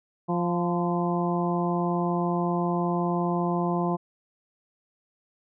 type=harmonic tone with a mistuned harmonic; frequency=174.61 Hz; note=F3; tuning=in tune; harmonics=1 / 2 / 3 / 4 / 5 / 6; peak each=-26 / -29 / -36 / -31 / -34 / -33 dBFS; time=0.28-3.97 s; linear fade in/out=20 ms; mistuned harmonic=6; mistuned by=-32 cents; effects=none